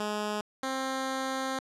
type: tone pair in turn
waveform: 10% pulse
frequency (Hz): 210 / 264.6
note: G#3 / C4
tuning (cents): +19 / +20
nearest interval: major third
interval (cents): 401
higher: second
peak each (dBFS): -22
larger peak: neither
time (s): 0-0.41 / 0.63-1.59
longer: second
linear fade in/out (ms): 2
effects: low-pass 9000 Hz 12 dB/octave